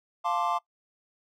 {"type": "chord", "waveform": "triangle", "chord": "D minor seventh", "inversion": "first", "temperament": "equal", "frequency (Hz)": [698.5, 880, 1046.5, 1174.7], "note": ["F5", "A5", "C6", "D6"], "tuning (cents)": [0, 0, 0, 0], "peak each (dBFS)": -29, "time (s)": [0.24, 0.59], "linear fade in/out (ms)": 20, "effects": ["noise-tail reverb RT60 0.1 s tail -20 dB re dry"]}